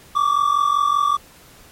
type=tone pair together; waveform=triangle; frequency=1138.8 / 1184 Hz; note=C#6 / D6; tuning=+46 / +14 cents; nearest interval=minor second; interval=68 cents; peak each=-16 dBFS; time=0.15-1.17 s; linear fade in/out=10 ms; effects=pink hiss -47 dBFS RMS until 1.71 s + MP3 64 kbps